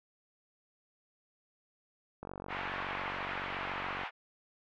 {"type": "click train", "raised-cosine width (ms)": 1, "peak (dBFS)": -28, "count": 86, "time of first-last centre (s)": [2.23, 4.035], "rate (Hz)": 47.1}
{"type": "band-pass noise", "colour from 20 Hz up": "pink", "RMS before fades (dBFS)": -39, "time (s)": [2.48, 4.11], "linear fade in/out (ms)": 50, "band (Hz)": [810, 2600], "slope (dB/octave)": 24}
{"effects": []}